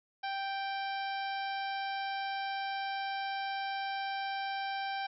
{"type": "harmonic tone with a mistuned harmonic", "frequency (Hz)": 784, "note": "G5", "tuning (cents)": 0, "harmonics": [1, 2, 3, 4, 5, 6, 7], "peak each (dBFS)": [-35, -41, -45, -47, -49, -51, -52], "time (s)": [0.23, 5.07], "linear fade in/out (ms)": 10, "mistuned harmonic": 7, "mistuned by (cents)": -40, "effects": []}